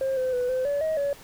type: tone with pitch steps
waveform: sine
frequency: 533 / 514 / 495.3 / 514 / 572 / 632 / 566 Hz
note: C5 / C5 / B4 / C5 / D5 / D#5 / C#5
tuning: +32 / -31 / +5 / -31 / -46 / +27 / +36 cents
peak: -21 dBFS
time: 0.01-1.13 s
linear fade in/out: 2 ms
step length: 160 ms
effects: tanh soft clip ceiling -21 dBFS + pink hiss -48 dBFS RMS until 1.23 s